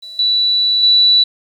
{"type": "tone with level steps", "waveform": "sine", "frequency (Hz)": 3951, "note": "B7", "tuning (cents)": 0, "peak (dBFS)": [-29, -11, -7], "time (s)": [0.02, 1.24], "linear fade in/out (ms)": 10, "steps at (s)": [0.19, 0.83], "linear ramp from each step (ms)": 2, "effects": ["8-bit"]}